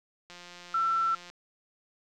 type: click train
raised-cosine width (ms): 0.2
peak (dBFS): -30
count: 177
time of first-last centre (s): 0.3-1.3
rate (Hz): 176
type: tone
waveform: sine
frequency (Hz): 1341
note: E6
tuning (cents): +29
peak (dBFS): -24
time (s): 0.74-1.15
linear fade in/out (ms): 5
effects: none